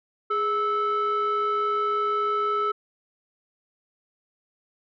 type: tone pair together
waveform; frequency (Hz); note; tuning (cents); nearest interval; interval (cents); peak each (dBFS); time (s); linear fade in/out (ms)
sine; 415.3 / 1309.4; G#4 / E6; 0 / -12; octave + minor sixth; 1988; -25 / -21; 0.3-2.72; 10
effects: tanh soft clip ceiling -19 dBFS